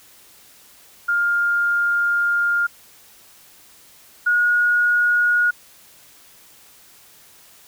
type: tone pair in turn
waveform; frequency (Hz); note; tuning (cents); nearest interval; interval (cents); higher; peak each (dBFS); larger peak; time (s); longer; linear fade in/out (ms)
sine; 1407 / 1444.1; F6 / F#6; +12 / -42; unison; 46; second; -16 / -14; second; 1.08-2.67 / 4.26-5.51; first; 10
effects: white hiss -49 dBFS RMS until 7.67 s